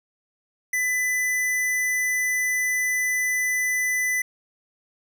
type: tone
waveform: square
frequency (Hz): 2000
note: B6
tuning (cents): +21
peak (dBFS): -22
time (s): 0.73-4.22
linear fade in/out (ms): 5
effects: none